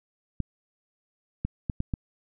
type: clicks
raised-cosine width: 5 ms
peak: -15 dBFS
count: 5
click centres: 0.403 / 1.45 / 1.698 / 1.804 / 1.938 s
effects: none